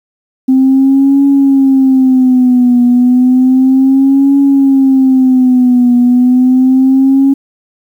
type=tone with vibrato; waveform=sine; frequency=260.5 Hz; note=C4; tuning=7 cents flat; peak=-3 dBFS; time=0.48-7.34 s; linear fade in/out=10 ms; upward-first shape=triangle; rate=0.32 Hz; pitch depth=120 cents each way; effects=tanh soft clip ceiling 0 dBFS + 7-bit